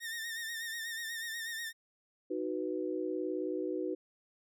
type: tone with vibrato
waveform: sawtooth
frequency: 1826 Hz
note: A#6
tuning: 36 cents flat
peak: -34 dBFS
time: 0-1.73 s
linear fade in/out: 50 ms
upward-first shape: sine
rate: 8.2 Hz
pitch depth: 52 cents each way
type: chord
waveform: sine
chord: B major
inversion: first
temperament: equal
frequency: 311.1 / 370 / 493.9 Hz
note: D#4 / F#4 / B4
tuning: 0 / 0 / 0 cents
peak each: -37 / -36 / -39 dBFS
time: 2.3-3.95 s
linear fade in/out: 10 ms
effects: none